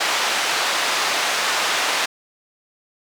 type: band-pass noise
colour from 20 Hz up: pink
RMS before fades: -21 dBFS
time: 0-2.06 s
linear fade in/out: 10 ms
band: 790 to 5900 Hz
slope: 12 dB/octave
effects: none